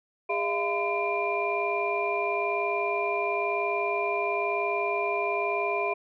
sine tone cluster, 407 / 620 / 681 / 1016 / 2389 Hz, G#4 / D#5 / F5 / B5 / D7, -35 / -6 / -44 / +49 / +29 cents, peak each -30 / -36 / -30 / -31 / -31 dBFS, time 0.29-5.94 s, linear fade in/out 10 ms, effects tanh soft clip ceiling -14 dBFS

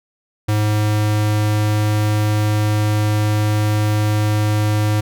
square tone, 105.9 Hz, G#2, 34 cents sharp, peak -15 dBFS, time 0.48-5.01 s, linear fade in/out 10 ms, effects none

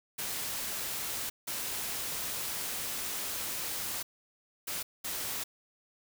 white noise bursts at uneven times, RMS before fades -36 dBFS, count 4, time 0.18-1.3 / 1.47-4.03 / 4.67-4.83 / 5.04-5.44 s, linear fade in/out 10 ms, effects none

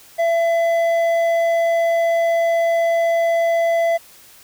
sine tone with hard clipping, 671 Hz, E5, 31 cents sharp, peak -16 dBFS, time 0.18-3.98 s, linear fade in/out 20 ms, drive 6 dB, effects white hiss -46 dBFS RMS until 4.43 s

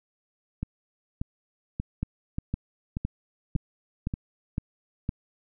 two click trains, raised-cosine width 5 ms, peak -17 / -15 dBFS, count 7 / 7, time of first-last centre 0.63-4.139 / 2.03-5.091 s, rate 1.71 / 1.96 Hz, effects none

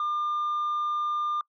sine tone, 1200 Hz, D6, 37 cents sharp, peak -23 dBFS, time 0-1.41 s, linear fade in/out 2 ms, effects noise-tail reverb RT60 0.1 s tail -26 dB re dry + tanh soft clip ceiling -24 dBFS

